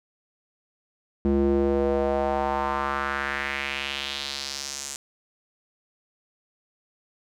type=tone with band-pass filter sweep; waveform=square; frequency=69.3 Hz; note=C#2; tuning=in tune; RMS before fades=-26 dBFS; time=1.25-4.96 s; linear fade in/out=0 ms; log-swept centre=280 to 7400 Hz; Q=2.6; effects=none